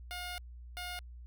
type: tone bursts at uneven times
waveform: 10% pulse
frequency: 715 Hz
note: F5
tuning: 41 cents sharp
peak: -31 dBFS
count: 2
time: 0.11-0.38 / 0.77-0.99 s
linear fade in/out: 0 ms
effects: added 60 Hz sine -46 dBFS peak until 1.26 s